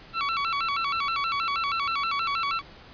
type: tone with vibrato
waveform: sawtooth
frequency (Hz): 1231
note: D#6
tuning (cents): -19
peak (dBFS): -21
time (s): 0.13-2.62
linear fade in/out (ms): 50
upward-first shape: square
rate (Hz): 6.3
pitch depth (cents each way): 150
effects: pink hiss -48 dBFS RMS until 2.93 s + resampled to 11025 Hz